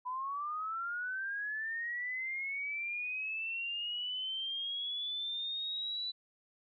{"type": "linear sweep", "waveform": "sine", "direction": "up", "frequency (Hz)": [987.8, 3983], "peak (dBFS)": -35, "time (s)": [0.05, 6.12], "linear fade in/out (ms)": 20, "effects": []}